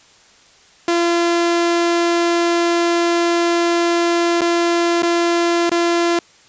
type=tone with dropouts; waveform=sawtooth; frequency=342.1 Hz; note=F4; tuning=36 cents flat; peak=-10 dBFS; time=0.88-6.19 s; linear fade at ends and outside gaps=2 ms; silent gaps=4.409-4.416 / 5.022-5.031 / 5.695-5.716 s; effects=white hiss -49 dBFS RMS until 6.48 s + resampled to 16000 Hz